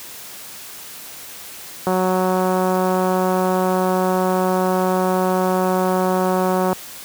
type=click train; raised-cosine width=1 ms; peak=-6 dBFS; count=900; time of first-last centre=1.87-6.729 s; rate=185 Hz; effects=white hiss -36 dBFS RMS until 7.04 s + high-pass 80 Hz 12 dB/octave